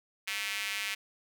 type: tone with high-pass filter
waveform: square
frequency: 102.5 Hz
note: G#2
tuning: 22 cents flat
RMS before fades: -35 dBFS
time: 0.27-0.95 s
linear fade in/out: 10 ms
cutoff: 2300 Hz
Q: 2.4
effects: none